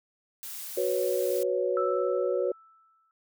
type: noise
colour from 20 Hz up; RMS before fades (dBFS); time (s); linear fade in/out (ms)
blue; -39; 0.43-1.43; 0
type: chord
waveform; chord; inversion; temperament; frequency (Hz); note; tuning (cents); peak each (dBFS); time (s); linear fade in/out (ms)
sine; F# suspended fourth; none; just; 370 / 493.3 / 555; F#4 / B4 / C#5; 0 / -2 / +2; -29; 0.77-2.52; 5
type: tone with exponential decay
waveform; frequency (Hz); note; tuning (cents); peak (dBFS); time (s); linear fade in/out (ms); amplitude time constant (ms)
sine; 1318.5; E6; 0; -28; 1.77-3.11; 1; 290
effects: none